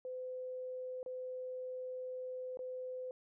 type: tone with dropouts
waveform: sine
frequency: 509 Hz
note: C5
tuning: 48 cents flat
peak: -40 dBFS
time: 0.05-3.11 s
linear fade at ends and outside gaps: 1 ms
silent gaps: 1.03-1.061 / 2.572-2.591 s
effects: none